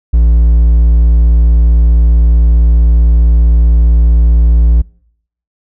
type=tone with hard clipping; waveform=triangle; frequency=57.7 Hz; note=A#1; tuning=17 cents flat; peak=-5 dBFS; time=0.13-4.82 s; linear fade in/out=10 ms; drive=6 dB; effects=noise-tail reverb RT60 0.7 s tail -26 dB re dry